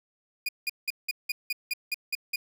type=tone bursts; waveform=30% pulse; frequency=2438 Hz; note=D#7; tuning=36 cents flat; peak=-24 dBFS; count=10; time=0.46-2.36 s; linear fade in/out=5 ms; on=28 ms; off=180 ms; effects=none